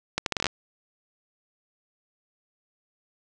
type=accelerating click train; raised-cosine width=0.2 ms; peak=-7 dBFS; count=9; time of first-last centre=0.18-0.467 s; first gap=82 ms; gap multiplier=0.74; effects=resampled to 24000 Hz + 7-bit